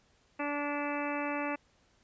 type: harmonic tone with a mistuned harmonic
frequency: 290 Hz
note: D4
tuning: 22 cents flat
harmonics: 1 / 2 / 3 / 4 / 5 / 6 / 7 / 8 / 9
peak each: -36 / -38 / -39 / -41 / -44 / -45 / -44 / -45 / -42 dBFS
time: 0.39-1.56 s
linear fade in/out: 10 ms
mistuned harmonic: 9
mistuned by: +16 cents
effects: pink hiss -68 dBFS RMS until 2.03 s + resampled to 16000 Hz